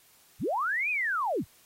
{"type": "linear two-way sweep", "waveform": "sine", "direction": "up then down", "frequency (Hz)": [47.96, 2547, 47.96], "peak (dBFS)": -26, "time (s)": [0.39, 1.45], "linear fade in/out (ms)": 50, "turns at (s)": 0.9, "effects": ["white hiss -60 dBFS RMS until 1.65 s", "AAC 48 kbps"]}